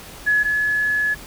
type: tone pair in turn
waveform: sine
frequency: 1696 / 1703.6 Hz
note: G#6 / G#6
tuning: +36 / +44 cents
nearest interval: unison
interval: 8 cents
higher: second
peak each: -14 / -17 dBFS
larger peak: first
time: 0.26-0.44 / 0.44-1.15 s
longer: second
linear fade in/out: 20 ms
effects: pink hiss -39 dBFS RMS until 1.26 s